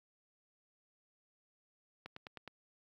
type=click train; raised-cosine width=0.3 ms; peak=-30 dBFS; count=5; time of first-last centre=2.06-2.477 s; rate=9.6 Hz; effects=high-pass 80 Hz 12 dB/octave + 12-bit